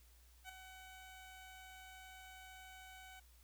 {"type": "tone with ADSR envelope", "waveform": "15% pulse", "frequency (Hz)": 753, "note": "F#5", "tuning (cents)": 30, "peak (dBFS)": -40, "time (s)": [0.44, 3.2], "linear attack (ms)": 52, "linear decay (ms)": 4, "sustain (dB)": -8, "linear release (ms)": 9, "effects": ["added 60 Hz sine -63 dBFS peak until 3.43 s", "white hiss -70 dBFS RMS until 3.43 s"]}